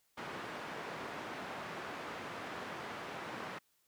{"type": "band-pass noise", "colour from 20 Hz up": "white", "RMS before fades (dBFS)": -44, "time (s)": [0.17, 3.59], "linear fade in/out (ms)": 10, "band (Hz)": [140, 1500], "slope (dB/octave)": 12, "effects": ["white hiss -75 dBFS RMS until 3.87 s"]}